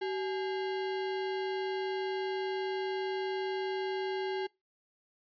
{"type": "tone with sample-and-hold", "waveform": "sine", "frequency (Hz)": 381.1, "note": "G4", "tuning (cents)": -49, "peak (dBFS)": -31, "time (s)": [0.01, 4.47], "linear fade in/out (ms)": 10, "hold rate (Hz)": 1225, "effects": ["noise-tail reverb RT60 0.2 s tail -23 dB re dry", "resampled to 11025 Hz"]}